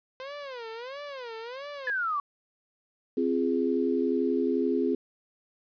sawtooth tone with vibrato, 510 Hz, C5, 44 cents flat, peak -33 dBFS, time 0.2-1.9 s, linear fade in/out 0 ms, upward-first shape sine, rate 1.5 Hz, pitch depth 230 cents each way
sine exponential sweep, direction down, 1735 to 1119 Hz, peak -26 dBFS, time 1.87-2.2 s, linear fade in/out 2 ms
sine chord, F minor, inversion second, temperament equal with one note detuned, 261.6 / 343.8 / 415.3 Hz, C4 / F4 / Ab4, 0 / -27 / 0 cents, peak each -27 / -29 / -28 dBFS, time 3.17-4.95 s, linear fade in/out 5 ms
effects resampled to 11025 Hz + 10-bit

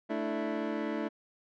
25% pulse chord, A suspended fourth, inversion none, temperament equal, 220 / 293.7 / 329.6 Hz, A3 / D4 / E4, 0 / 0 / 0 cents, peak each -32 dBFS, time 0.09-1.09 s, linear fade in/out 20 ms, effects low-pass 2000 Hz 12 dB/octave

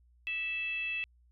sine tone with frequency modulation, 2637 Hz, E7, in tune, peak -32 dBFS, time 0.27-1.04 s, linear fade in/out 0 ms, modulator 678 Hz, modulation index 0.45, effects added 60 Hz sine -61 dBFS peak until 1.31 s

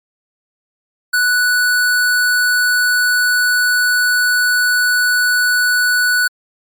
square tone, 1480 Hz, F#6, in tune, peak -12 dBFS, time 1.13-6.28 s, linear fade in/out 10 ms, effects MP3 96 kbps

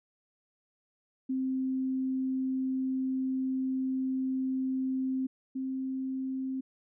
sine tone pair in turn, 261.8 / 263.3 Hz, C4 / C4, +1 / +11 cents, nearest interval unison, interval 10 cents, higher second, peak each -28 / -31 dBFS, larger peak first, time 1.29-5.27 / 5.55-6.61 s, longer first, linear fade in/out 10 ms, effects none

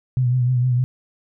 sine tone with vibrato, 125.1 Hz, B2, 23 cents sharp, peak -15 dBFS, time 0.17-0.84 s, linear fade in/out 0 ms, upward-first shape triangle, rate 6.5 Hz, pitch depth 58 cents each way, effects none

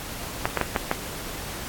clicks, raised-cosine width 0.5 ms, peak -6 dBFS, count 5, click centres 0.455 / 0.573 / 0.613 / 0.762 / 0.914 s, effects pink hiss -35 dBFS RMS until 1.68 s + AAC 64 kbps

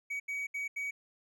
triangle tone bursts at uneven times, 2262 Hz, C#7, 34 cents sharp, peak -32 dBFS, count 4, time 0.1-0.2 / 0.28-0.47 / 0.54-0.68 / 0.76-0.91 s, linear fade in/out 10 ms, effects none

